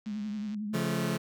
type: click train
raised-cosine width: 0.2 ms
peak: -36 dBFS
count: 66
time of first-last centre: 0.06-0.545 s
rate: 134 Hz
type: tone with vibrato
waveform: sine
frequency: 210 Hz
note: G#3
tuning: 19 cents sharp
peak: -32 dBFS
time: 0.06-0.77 s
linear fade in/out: 10 ms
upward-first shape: triangle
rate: 11 Hz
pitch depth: 67 cents each way
type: chord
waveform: sawtooth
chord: Db augmented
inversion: none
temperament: just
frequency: 138.59 / 173.24 / 216.5 Hz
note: Db3 / F3 / A3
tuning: 0 / -14 / -28 cents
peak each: -30 / -28 / -28 dBFS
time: 0.73-1.18 s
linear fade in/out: 20 ms
effects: none